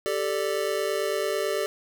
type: chord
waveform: square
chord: G suspended second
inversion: none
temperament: just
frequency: 392 / 441 / 588 Hz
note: G4 / A4 / D5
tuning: 0 / +4 / +2 cents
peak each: -30 dBFS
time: 0.06-1.66 s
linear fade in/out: 0 ms
effects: none